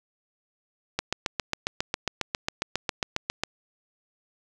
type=click train; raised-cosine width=0.2 ms; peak=-8 dBFS; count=19; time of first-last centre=0.99-3.436 s; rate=7.36 Hz; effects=none